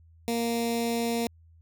15% pulse tone with notch filter, 233.1 Hz, A#3, in tune, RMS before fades -28 dBFS, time 0.28-1.27 s, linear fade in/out 0 ms, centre 1300 Hz, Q 0.66, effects added 82 Hz sine -53 dBFS peak until 1.61 s

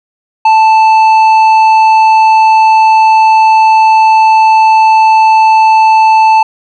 sine tone with tanh clipping, 880 Hz, A5, in tune, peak -4 dBFS, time 0.45-6.43 s, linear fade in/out 5 ms, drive 8 dB, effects none

